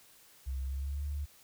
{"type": "tone with pitch glide", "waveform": "sine", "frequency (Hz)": [66.1, 72.5], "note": ["C2", "D2"], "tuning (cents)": [18, -22], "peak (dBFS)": -33, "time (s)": [0.46, 1.26], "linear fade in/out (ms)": 20, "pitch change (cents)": 160, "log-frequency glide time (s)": [0.64, 1.05], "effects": ["white hiss -60 dBFS RMS until 1.43 s"]}